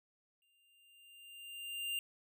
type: tone with exponential growth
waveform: square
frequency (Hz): 2794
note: F7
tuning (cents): 0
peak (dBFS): -35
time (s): 0.42-1.99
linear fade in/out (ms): 1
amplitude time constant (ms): 340
effects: none